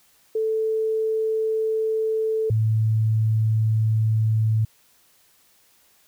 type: tone pair in turn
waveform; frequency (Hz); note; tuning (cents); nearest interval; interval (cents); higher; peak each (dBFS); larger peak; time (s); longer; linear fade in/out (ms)
sine; 440 / 110; A4 / A2; 0 / 0; 2 octaves; 2400; first; -20 / -17; second; 0.35-2.5 / 2.5-4.65; neither; 5
effects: white hiss -59 dBFS RMS until 6.07 s